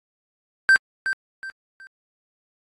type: tone with echo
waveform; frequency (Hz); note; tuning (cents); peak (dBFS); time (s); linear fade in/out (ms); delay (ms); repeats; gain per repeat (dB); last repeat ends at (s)
triangle; 1563; G6; -6; -9; 0.69-0.76; 0; 370; 3; -10; 1.87
effects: AAC 32 kbps